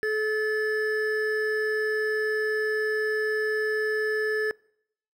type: tone pair together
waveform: triangle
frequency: 430.1 / 1734 Hz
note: A4 / A6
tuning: -39 / -26 cents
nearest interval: 2 octaves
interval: 2413 cents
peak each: -24 / -26 dBFS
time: 0.03-4.51 s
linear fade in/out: 0 ms
effects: noise-tail reverb RT60 0.7 s tail -24 dB re dry